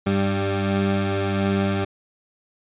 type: tone pair together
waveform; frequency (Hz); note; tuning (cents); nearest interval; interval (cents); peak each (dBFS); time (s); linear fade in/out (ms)
20% pulse; 98.71 / 196; G2 / G3; +13 / 0; octave; 1187; -18; 0.06-1.85; 10
effects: resampled to 8000 Hz